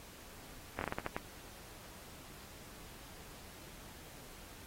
slowing click train, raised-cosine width 0.5 ms, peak -21 dBFS, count 8, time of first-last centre 0.79-1.165 s, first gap 22 ms, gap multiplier 1.29, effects pink hiss -54 dBFS RMS until 4.66 s + AAC 48 kbps

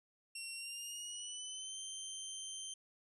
15% pulse tone with pitch glide, 2734 to 3122 Hz, F7 to G7, -37 to -8 cents, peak -36 dBFS, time 0.35-2.74 s, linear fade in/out 5 ms, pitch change +229 cents, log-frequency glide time 0.54-1.79 s, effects resampled to 24000 Hz

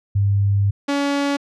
sine / sawtooth tone pair in turn, 100 / 282.8 Hz, G2 / C#4, +35 / +35 cents, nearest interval octave + tritone, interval 1800 cents, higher second, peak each -14 dBFS, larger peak neither, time 0.15-0.71 / 0.88-1.37 s, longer first, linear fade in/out 10 ms, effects low-pass 6000 Hz 12 dB/octave

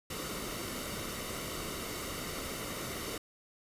pink noise with comb filter, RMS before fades -39 dBFS, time 0.1-3.18 s, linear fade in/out 5 ms, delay 1.2 ms, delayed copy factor -0.55, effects resampled to 32000 Hz

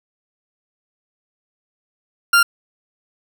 40% pulse tone, 1394 Hz, F6, 4 cents flat, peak -9 dBFS, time 2.33-2.43 s, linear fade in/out 5 ms, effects none

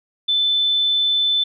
sine tone, 3520 Hz, A7, in tune, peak -15 dBFS, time 0.28-1.44 s, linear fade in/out 10 ms, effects none

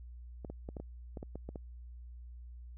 clicks, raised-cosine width 2 ms, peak -29 dBFS, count 10, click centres 0.448 / 0.5 / 0.689 / 0.768 / 0.8 / 1.172 / 1.229 / 1.356 / 1.49 / 1.558 s, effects added 60 Hz sine -46 dBFS peak until 2.77 s

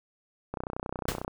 click train, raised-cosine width 1 ms, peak -19 dBFS, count 24, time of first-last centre 0.54-1.28 s, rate 31.1 Hz
pink noise with exponential decay, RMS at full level -27 dBFS, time 1.08-1.25 s, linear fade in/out 5 ms, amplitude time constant 36 ms
effects none

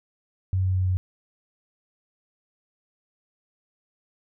sine tone with pitch steps, 93.9 / 93.31 / 92.71 / 92.13 Hz, F#2 / F#2 / F#2 / F#2, +26 / +15 / +4 / -7 cents, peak -20 dBFS, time 0.53-0.97 s, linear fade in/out 0 ms, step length 110 ms, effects none

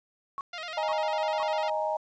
sine tone bursts, 1107 Hz, C#6, 3 cents flat, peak -31 dBFS, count 3, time 0.38-1.427 s, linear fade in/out 0 ms, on 29 ms, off 480 ms
10% pulse tone with vibrato, 665 Hz, E5, 15 cents sharp, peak -27 dBFS, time 0.53-1.7 s, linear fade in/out 5 ms, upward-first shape square, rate 10 Hz, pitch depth 88 cents each way
sine chord, D# suspended fourth, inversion none, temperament equal, 622.3 / 830.6 / 932.3 Hz, D#5 / G#5 / A#5, 0 / 0 / 0 cents, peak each -29 / -32 / -32 dBFS, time 0.77-1.97 s, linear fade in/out 5 ms
effects resampled to 16000 Hz + 10-bit

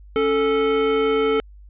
square tone pair together, 277.2 / 440 Hz, C#4 / A4, 0 / 0 cents, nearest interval minor sixth, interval 800 cents, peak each -26 / -18 dBFS, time 0.16-1.4 s, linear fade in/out 0 ms, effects added 50 Hz sine -41 dBFS peak until 1.69 s + resampled to 8000 Hz

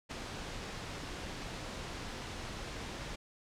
pink noise with ADSR envelope, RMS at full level -39 dBFS, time 0.09-3.16 s, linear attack 25 ms, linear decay 5 ms, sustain -3 dB, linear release 11 ms, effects low-pass 6000 Hz 12 dB/octave

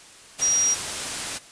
sine tone in noise, 5720 Hz, F8, 41 cents sharp, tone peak -18 dBFS, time 0.41-0.75 s, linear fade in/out 20 ms, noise white, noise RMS -29 dBFS, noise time 0.38-1.39 s, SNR +8 dB, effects white hiss -47 dBFS RMS until 1.51 s + resampled to 22050 Hz

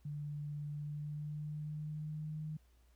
sine tone with pitch glide, 147.2 to 154.34 Hz, D3 to D#3, +4 to -14 cents, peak -39 dBFS, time 0.05-2.57 s, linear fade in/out 5 ms, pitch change +82 cents, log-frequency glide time 0.71-2.42 s, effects added 60 Hz sine -64 dBFS peak until 2.95 s + pink hiss -75 dBFS RMS until 2.95 s

